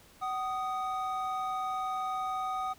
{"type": "tone pair together", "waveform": "triangle", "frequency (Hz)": [755, 1241.3], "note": ["F#5", "D#6"], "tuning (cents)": [35, -4], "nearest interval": "major sixth", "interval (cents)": 861, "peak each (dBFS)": [-32, -32], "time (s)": [0.21, 2.74], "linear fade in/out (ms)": 20, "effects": ["pink hiss -58 dBFS RMS until 2.78 s"]}